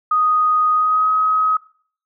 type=tone with pitch glide; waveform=sine; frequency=1244.5 to 1268.4 Hz; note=D#6 to D#6; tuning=0 to +33 cents; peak=-13 dBFS; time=0.11-1.57 s; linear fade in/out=5 ms; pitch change=+33 cents; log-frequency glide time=0.74-1.1 s; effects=noise-tail reverb RT60 0.5 s tail -20 dB re dry